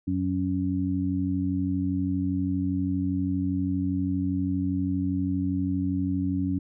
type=harmonic tone; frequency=92.5 Hz; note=F#2; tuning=in tune; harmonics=1 / 2 / 3; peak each=-30 / -30 / -26 dBFS; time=0.07-6.59 s; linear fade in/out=10 ms; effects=none